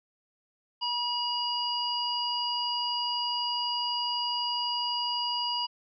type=harmonic tone; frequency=964 Hz; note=B5; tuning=42 cents flat; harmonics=1 / 3 / 5; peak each=-32 / -32 / -32 dBFS; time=0.81-5.67 s; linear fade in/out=20 ms; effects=none